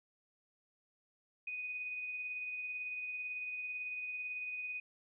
sine tone with tremolo, 2489 Hz, D#7, in tune, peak -37 dBFS, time 1.47-4.8 s, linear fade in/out 5 ms, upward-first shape triangle, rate 18 Hz, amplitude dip 35%, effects none

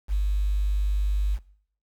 sine tone with quantisation, 50 Hz, G1, 35 cents sharp, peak -20 dBFS, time 0.08-1.39 s, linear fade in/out 50 ms, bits 8, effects noise-tail reverb RT60 0.6 s tail -21 dB re dry

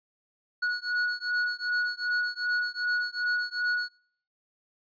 square beating tone pair, 1460 / 1462.6 Hz, F#6 / F#6, -24 / -20 cents, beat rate 2.6 Hz, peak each -31 dBFS, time 0.62-3.89 s, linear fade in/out 10 ms, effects noise-tail reverb RT60 0.6 s tail -24 dB re dry + resampled to 11025 Hz

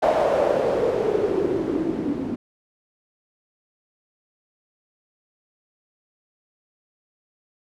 blue noise with low-pass filter sweep, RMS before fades -22 dBFS, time 0.02-2.36 s, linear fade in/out 10 ms, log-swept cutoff 660 to 260 Hz, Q 5.4, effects none

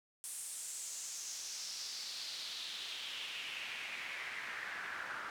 pink noise with band-pass filter sweep, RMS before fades -44 dBFS, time 0.24-5.3 s, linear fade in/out 0 ms, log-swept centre 9300 to 1400 Hz, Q 3.2, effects none

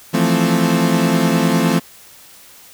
35% pulse chord, F major seventh, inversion third, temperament equal, 164.81 / 174.61 / 220 / 261.6 Hz, E3 / F3 / A3 / C4, 0 / 0 / 0 / 0 cents, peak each -17 dBFS, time 0.13-1.8 s, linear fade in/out 20 ms, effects white hiss -43 dBFS RMS until 2.73 s

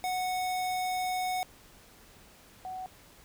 square / sine tone pair in turn, 737 / 745.6 Hz, F#5 / F#5, -7 / +13 cents, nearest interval unison, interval 20 cents, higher second, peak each -30 / -36 dBFS, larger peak first, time 0.04-1.43 / 2.65-2.86 s, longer first, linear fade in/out 0 ms, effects pink hiss -56 dBFS RMS until 3.24 s

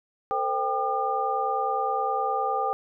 sine tone cluster, 448.2 / 518 / 789 / 1208 Hz, A4 / C5 / G5 / D6, +32 / -17 / +11 / +48 cents, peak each -32 / -32 / -26 / -29 dBFS, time 0.31-2.73 s, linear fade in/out 0 ms, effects none

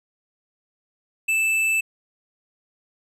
sine tone with tanh clipping, 2638 Hz, E7, 1 cent sharp, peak -20 dBFS, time 1.28-1.81 s, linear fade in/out 10 ms, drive 12 dB, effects resampled to 32000 Hz

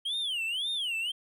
triangle tone with vibrato, 3114 Hz, G7, 12 cents flat, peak -28 dBFS, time 0.05-1.12 s, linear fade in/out 10 ms, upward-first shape sine, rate 1.9 Hz, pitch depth 280 cents each way, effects none

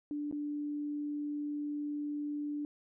sine tone with dropouts, 293.7 Hz, D4, in tune, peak -34 dBFS, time 0.11-2.65 s, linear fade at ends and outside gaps 1 ms, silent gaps 0.313-0.325 s, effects none

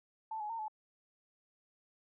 sine tone with pitch steps, 882 / 842 / 912 / 862 Hz, A5 / G#5 / A#5 / A5, +4 / +24 / -38 / -36 cents, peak -37 dBFS, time 0.31-0.682 s, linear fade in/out 5 ms, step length 93 ms, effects none

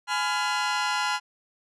sawtooth chord, F diminished, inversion first, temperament just, 838.1 / 1005.8 / 1396.9 Hz, Ab5 / Cb6 / F6, +16 / +31 / 0 cents, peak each -25 dBFS, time 0.07-1.2 s, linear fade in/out 50 ms, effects low-pass 7000 Hz 12 dB/octave

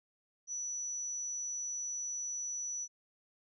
sine tone, 5920 Hz, F#8, in tune, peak -36 dBFS, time 0.47-2.88 s, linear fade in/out 50 ms, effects none

